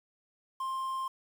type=tone with quantisation; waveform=triangle; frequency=1055 Hz; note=C6; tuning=14 cents sharp; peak=-30 dBFS; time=0.6-1.08 s; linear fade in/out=5 ms; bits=9; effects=none